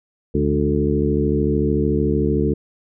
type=harmonic tone with a mistuned harmonic; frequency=73.42 Hz; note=D2; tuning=in tune; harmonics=1 / 2 / 3 / 4 / 5 / 6; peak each=-23 / -23 / -23 / -23 / -23 / -23 dBFS; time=0.34-2.54 s; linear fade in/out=10 ms; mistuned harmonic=3; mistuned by=-58 cents; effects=none